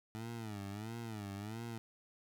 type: tone with vibrato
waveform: 20% pulse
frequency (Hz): 107.6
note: A2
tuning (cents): -38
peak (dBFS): -37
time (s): 0.15-1.78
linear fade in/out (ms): 0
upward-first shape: sine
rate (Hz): 1.5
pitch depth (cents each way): 150
effects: none